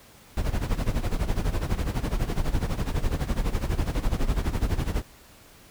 brown noise with tremolo, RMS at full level -22 dBFS, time 0.37-5.02 s, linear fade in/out 2 ms, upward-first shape sine, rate 12 Hz, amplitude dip 80%, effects pink hiss -52 dBFS RMS until 5.7 s

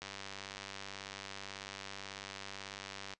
click train, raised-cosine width 0.2 ms, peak -26 dBFS, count 307, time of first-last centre 0.02-3.136 s, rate 98.2 Hz, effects noise-tail reverb RT60 0.1 s tail -20 dB re dry + resampled to 24000 Hz

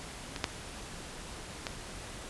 clicks, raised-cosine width 0.2 ms, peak -19 / -10 / -16 dBFS, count 3, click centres 0.362 / 0.442 / 1.668 s, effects pink hiss -44 dBFS RMS until 2.29 s + resampled to 24000 Hz

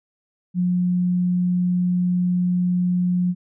sine tone, 179.1 Hz, F3, 44 cents sharp, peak -17 dBFS, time 0.54-3.35 s, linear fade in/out 50 ms, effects none

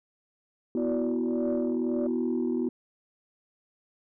sine chord, B suspended fourth, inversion none, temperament just, 246.9 / 329.3 / 370.4 Hz, B3 / E4 / F#4, 0 / -2 / +2 cents, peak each -27 / -30 / -30 dBFS, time 0.75-2.69 s, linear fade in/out 2 ms
sine tone with tremolo, 581 Hz, D5, 19 cents flat, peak -28 dBFS, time 0.77-2.07 s, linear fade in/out 5 ms, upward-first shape triangle, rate 1.7 Hz, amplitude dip 100%
effects tanh soft clip ceiling -19 dBFS

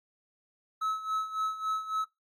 triangle tone with tremolo, 1293 Hz, E6, 34 cents flat, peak -25 dBFS, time 0.81-2.04 s, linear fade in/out 10 ms, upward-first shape sine, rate 3.6 Hz, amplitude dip 75%, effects noise-tail reverb RT60 0.2 s tail -22 dB re dry + AAC 48 kbps

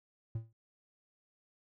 triangle tone with exponential decay, 112.8 Hz, A2, 44 cents sharp, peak -29 dBFS, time 0.35-0.53 s, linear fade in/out 5 ms, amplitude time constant 37 ms, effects none

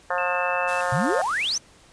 harmonic tone, 178.6 Hz, F3, 39 cents sharp, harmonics 3 / 4 / 5 / 6 / 7 / 8 / 9 / 10, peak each -28 / -29 / -30 / -31 / -31 / -32 / -33 / -33 dBFS, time 0.1-1.22 s, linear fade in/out 5 ms
sine tone, 2637 Hz, E7, in tune, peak -29 dBFS, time 0.18-0.81 s, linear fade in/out 2 ms
white noise, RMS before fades -38 dBFS, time 0.67-1.59 s, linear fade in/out 20 ms
sine exponential sweep, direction up, 116.6 to 6400 Hz, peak -22 dBFS, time 0.92-1.58 s, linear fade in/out 5 ms
effects pink hiss -53 dBFS RMS until 1.92 s + resampled to 22050 Hz

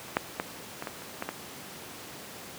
clicks, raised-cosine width 0.5 ms, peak -28 / -8 / -13 / -19 / -18 / -26 / -16 / -16 dBFS, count 8, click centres 0.083 / 0.169 / 0.399 / 0.824 / 0.872 / 1.021 / 1.224 / 1.29 s, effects pink hiss -43 dBFS RMS until 2.58 s + high-pass 150 Hz 12 dB/octave

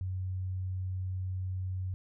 sine tone, 93 Hz, F#2, 9 cents sharp, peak -32 dBFS, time 0.01-1.94 s, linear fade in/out 0 ms, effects none

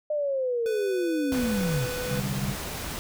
sine linear sweep, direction down, 609 to 120 Hz, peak -24 dBFS, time 0.1-1.86 s, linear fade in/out 5 ms
square tone, 496.9 Hz, B4, 11 cents sharp, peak -32 dBFS, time 0.66-2.2 s, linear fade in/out 0 ms
pink noise, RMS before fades -34 dBFS, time 1.32-2.99 s, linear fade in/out 0 ms
sine chord, C suspended second, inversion none, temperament just, 130.81 / 147.16 / 196.22 Hz, C3 / D3 / G3, 0 / +4 / +2 cents, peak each -31 / -33 / -31 dBFS, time 2.07-2.56 s, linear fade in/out 50 ms
effects none

